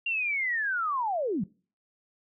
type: linear sweep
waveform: sine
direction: down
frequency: 2794 to 155.56 Hz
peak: -26 dBFS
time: 0.06-1.44 s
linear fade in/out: 5 ms
effects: noise-tail reverb RT60 0.4 s tail -24 dB re dry